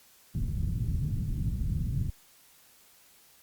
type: low-pass noise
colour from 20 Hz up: white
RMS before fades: -30 dBFS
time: 0.35-2.1 s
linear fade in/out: 2 ms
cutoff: 150 Hz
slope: 24 dB/octave
effects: white hiss -59 dBFS RMS until 3.42 s + Opus 48 kbps